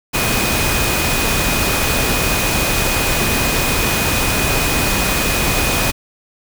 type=tone in noise; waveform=sine; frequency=2489 Hz; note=D#7; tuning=in tune; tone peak=-23 dBFS; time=0.13-5.92 s; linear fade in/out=20 ms; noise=pink; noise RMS=-17 dBFS; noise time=0.13-5.92 s; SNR=-9 dB; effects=none